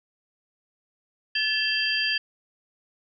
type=tone cluster; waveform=sine; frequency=1727 / 2683 / 3164 / 4744 Hz; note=A6 / E7 / G7 / D8; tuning=-33 / +30 / +15 / +17 cents; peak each=-28 dBFS; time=1.35-2.18 s; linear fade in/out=5 ms; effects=none